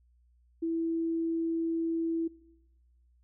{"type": "tone", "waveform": "sine", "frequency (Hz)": 329.6, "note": "E4", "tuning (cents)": 0, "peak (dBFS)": -28, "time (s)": [0.62, 2.28], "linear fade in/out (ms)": 10, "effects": ["noise-tail reverb RT60 1.0 s tail -22 dB re dry", "added 60 Hz sine -62 dBFS peak until 3.23 s"]}